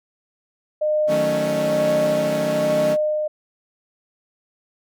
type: tone with tremolo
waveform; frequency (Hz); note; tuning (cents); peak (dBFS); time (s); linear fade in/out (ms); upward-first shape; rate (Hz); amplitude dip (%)
sine; 609; D#5; -37; -16; 0.81-3.28; 10; sine; 1.1; 40
type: chord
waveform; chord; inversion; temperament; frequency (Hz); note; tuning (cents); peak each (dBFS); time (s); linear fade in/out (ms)
sawtooth; D# half-diminished seventh; none; equal; 155.56 / 185 / 220 / 277.2; D#3 / F#3 / A3 / C#4; 0 / 0 / 0 / 0; -25 / -27 / -24 / -24; 1.07-2.97; 50
effects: none